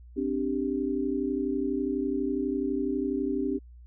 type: chord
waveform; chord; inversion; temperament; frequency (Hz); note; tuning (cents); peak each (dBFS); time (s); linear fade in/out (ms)
sine; C suspended second; none; equal; 261.6 / 293.7 / 392; C4 / D4 / G4; 0 / 0 / 0; -30 / -30 / -31; 0.16-3.59; 20
effects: added 60 Hz sine -46 dBFS peak until 3.86 s